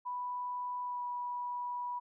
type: tone with pitch glide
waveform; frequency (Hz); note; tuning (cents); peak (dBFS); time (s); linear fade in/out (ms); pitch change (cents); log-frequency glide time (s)
sine; 987.8 to 977.6; B5 to B5; 0 to -18; -35; 0.05-2; 20; -18; 0.83-1.03
effects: none